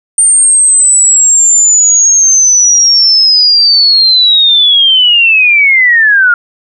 sine linear sweep, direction down, 8860 to 1396.9 Hz, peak -3 dBFS, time 0.18-6.34 s, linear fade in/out 2 ms, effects none

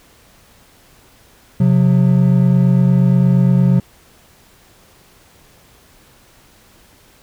triangle tone pair together, 132.12 / 180.7 Hz, C3 / F#3, +17 / -41 cents, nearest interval perfect fourth, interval 542 cents, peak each -10 dBFS, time 1.6-3.8 s, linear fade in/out 5 ms, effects pink hiss -49 dBFS RMS until 7.22 s

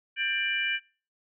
sine tone cluster, 1587 / 1786 / 2363 / 2951 Hz, G6 / A6 / D7 / F#7, +21 / +25 / +10 / -5 cents, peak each -32 / -36 / -28 / -32 dBFS, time 0.16-0.8 s, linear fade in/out 50 ms, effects noise-tail reverb RT60 0.4 s tail -26 dB re dry

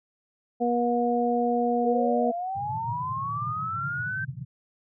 harmonic tone, 240 Hz, B3, 49 cents flat, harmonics 1 / 2 / 3, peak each -26 / -26 / -26 dBFS, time 0.6-2.32 s, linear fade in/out 20 ms
sine linear sweep, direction up, 453 to 1568 Hz, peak -28 dBFS, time 1.84-4.25 s, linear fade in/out 10 ms
pink band-pass noise, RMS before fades -37 dBFS, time 2.55-4.45 s, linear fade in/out 20 ms, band 110 to 150 Hz, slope 48 dB/octave
effects none

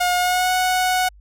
sawtooth tone with pitch glide, 717 to 737.2 Hz, F5 to F#5, +45 to -7 cents, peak -13 dBFS, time 0-1.09 s, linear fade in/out 10 ms, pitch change +48 cents, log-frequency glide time 0.16-0.52 s, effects added 50 Hz sine -44 dBFS peak until 1.2 s

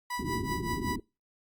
30% pulse tone with tremolo, 983 Hz, B5, 8 cents flat, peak -28 dBFS, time 0.1-0.96 s, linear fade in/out 5 ms, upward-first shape triangle, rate 5.3 Hz, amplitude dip 90%
white low-pass noise, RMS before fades -34 dBFS, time 0.19-1 s, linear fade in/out 5 ms, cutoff 390 Hz, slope 96 dB/octave
effects noise-tail reverb RT60 0.3 s tail -26 dB re dry + Opus 48 kbps

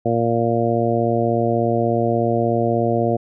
harmonic tone, 116.54 Hz, A#2, in tune, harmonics 1 / 2 / 3 / 4 / 5 / 6, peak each -23 / -23 / -23 / -23 / -23 / -23 dBFS, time 0.05-3.17 s, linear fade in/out 10 ms, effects none

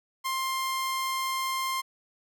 sawtooth tone, 1055 Hz, C6, 14 cents sharp, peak -24 dBFS, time 0.24-1.82 s, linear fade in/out 20 ms, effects none

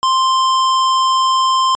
square tone, 1046.5 Hz, C6, in tune, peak -12 dBFS, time 0.03-1.75 s, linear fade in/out 0 ms, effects resampled to 16000 Hz

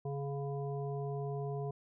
harmonic tone with a mistuned harmonic, 140 Hz, C#3, 18 cents sharp, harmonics 1 / 3 / 5 / 7, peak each -37 / -40 / -45 / -52 dBFS, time 0.05-1.71 s, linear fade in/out 5 ms, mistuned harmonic 7, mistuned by +26 cents, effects none

